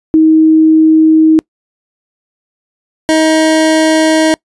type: tone pair in turn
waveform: sine / 25% pulse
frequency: 316.3 / 316.3 Hz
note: D#4 / D#4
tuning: +29 / +29 cents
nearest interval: unison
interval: 0 cents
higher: neither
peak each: -3 dBFS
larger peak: neither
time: 0.14-1.39 / 3.09-4.34 s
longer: neither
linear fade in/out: 0 ms
effects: noise-tail reverb RT60 0.1 s tail -26 dB re dry + resampled to 24000 Hz